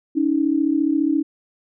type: tone pair together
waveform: sine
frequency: 282.6 / 317.2 Hz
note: C#4 / D#4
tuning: +34 / +33 cents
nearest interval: major second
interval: 199 cents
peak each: -19 dBFS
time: 0.15-1.23 s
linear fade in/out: 20 ms
effects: none